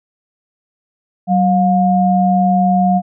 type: tone pair together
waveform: sine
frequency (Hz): 188.7 / 712.4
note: F#3 / F5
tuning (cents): +34 / +34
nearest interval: octave + major seventh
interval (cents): 2300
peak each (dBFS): -12 / -13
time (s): 1.27-3.02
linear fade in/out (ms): 50
effects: none